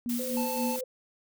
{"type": "tone with tremolo", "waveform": "sine", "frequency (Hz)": 239.9, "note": "A#3", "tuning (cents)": 50, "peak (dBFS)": -27, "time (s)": [0.06, 0.79], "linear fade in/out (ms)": 0, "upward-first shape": "sine", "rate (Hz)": 3.8, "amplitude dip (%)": 80}
{"type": "noise", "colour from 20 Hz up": "blue", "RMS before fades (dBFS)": -37, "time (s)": [0.09, 0.81], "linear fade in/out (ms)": 5}
{"type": "tone", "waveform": "sine", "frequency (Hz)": 512, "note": "C5", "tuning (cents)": -38, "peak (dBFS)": -33, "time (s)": [0.19, 0.84], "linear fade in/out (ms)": 5}
{"type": "harmonic tone", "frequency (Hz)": 880, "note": "A5", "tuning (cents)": 0, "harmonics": [1, 3, 5, 7], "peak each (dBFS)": [-34, -44, -48, -51], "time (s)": [0.37, 0.76], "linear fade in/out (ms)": 0}
{"effects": []}